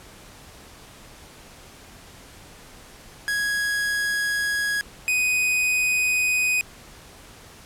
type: tone pair in turn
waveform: 45% pulse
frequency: 1661.2 / 2497 Hz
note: G#6 / D#7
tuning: 0 / +6 cents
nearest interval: perfect fifth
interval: 706 cents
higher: second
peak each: -22 / -19 dBFS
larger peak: second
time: 3.28-4.81 / 5.08-6.61 s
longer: neither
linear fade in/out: 0 ms
effects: pink hiss -46 dBFS RMS until 7.65 s + low-pass 12000 Hz 12 dB/octave